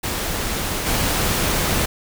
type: noise with level steps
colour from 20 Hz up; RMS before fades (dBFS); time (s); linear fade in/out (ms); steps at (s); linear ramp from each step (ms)
pink; -24 / -20; 0.03-1.86; 10; 0.86; 10
effects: none